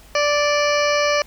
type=harmonic tone with a mistuned harmonic; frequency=586 Hz; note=D5; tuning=4 cents flat; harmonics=1 / 2 / 3 / 4 / 5 / 7 / 8 / 9 / 10; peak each=-18 / -23 / -26 / -24 / -30 / -32 / -33 / -30 / -32 dBFS; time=0.15-1.22 s; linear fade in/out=2 ms; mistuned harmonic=7; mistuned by=+55 cents; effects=added 50 Hz sine -48 dBFS peak until 1.26 s + pink hiss -48 dBFS RMS until 1.26 s

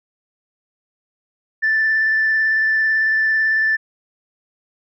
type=tone with vibrato; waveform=sine; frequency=1764 Hz; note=A6; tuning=4 cents sharp; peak=-13 dBFS; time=1.62-3.77 s; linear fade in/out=20 ms; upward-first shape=triangle; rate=18 Hz; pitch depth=14 cents each way; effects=tanh soft clip ceiling -10 dBFS

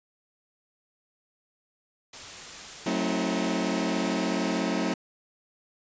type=noise; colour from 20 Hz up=white; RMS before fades=-41 dBFS; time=2.13-4.61 s; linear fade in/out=5 ms
type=chord; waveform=sawtooth; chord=F# diminished seventh; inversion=none; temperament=just; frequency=185 / 222 / 266.4 / 319.7 Hz; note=F#3 / A3 / C4 / Eb4; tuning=0 / +16 / +31 / +47 cents; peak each=-27 dBFS; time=2.86-4.94 s; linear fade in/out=5 ms
effects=resampled to 16000 Hz

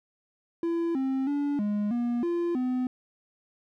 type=tone with pitch steps; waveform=triangle; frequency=336.6 / 265.7 / 287 / 207.3 / 239.4 / 344.3 / 253 Hz; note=E4 / C4 / D4 / G#3 / A#3 / F4 / B3; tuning=+36 / +27 / -40 / -3 / +46 / -25 / +42 cents; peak=-23 dBFS; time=0.63-2.87 s; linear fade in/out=2 ms; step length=320 ms; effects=none

